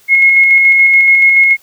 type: tone with tremolo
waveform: sine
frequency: 2165 Hz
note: C#7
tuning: 41 cents flat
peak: -3 dBFS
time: 0.08-1.57 s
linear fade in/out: 50 ms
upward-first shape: square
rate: 7 Hz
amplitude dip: 25%
effects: white hiss -47 dBFS RMS until 1.62 s